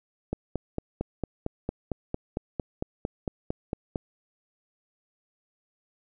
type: click train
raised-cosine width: 2 ms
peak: -15 dBFS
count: 17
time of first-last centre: 0.33-3.958 s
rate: 4.41 Hz
effects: none